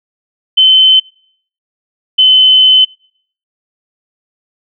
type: tone pair in turn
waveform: sine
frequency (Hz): 3064 / 3045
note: G7 / F#7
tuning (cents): -40 / +49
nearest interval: unison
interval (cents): 11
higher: first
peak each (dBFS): -3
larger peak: neither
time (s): 0.57-1 / 2.18-2.85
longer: second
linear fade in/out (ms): 10
effects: noise-tail reverb RT60 0.6 s tail -26 dB re dry